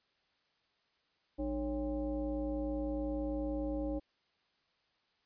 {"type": "tone with frequency modulation", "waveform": "sine", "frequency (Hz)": 302.8, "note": "D#4", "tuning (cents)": -47, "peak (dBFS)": -33, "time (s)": [1.38, 4], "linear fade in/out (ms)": 20, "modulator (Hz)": 248, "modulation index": 1.1, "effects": ["white hiss -75 dBFS RMS until 5.25 s", "resampled to 11025 Hz"]}